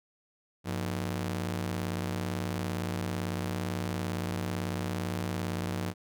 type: ring-modulated tone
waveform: sawtooth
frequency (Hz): 136.4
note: C#3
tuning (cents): -28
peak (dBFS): -24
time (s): 0.64-5.94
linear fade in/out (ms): 50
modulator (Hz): 39.3
effects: none